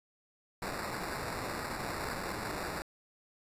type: noise with sample-and-hold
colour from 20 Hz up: white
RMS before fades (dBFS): -38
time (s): 0.62-2.82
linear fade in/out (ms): 0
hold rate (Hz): 3150
effects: resampled to 32000 Hz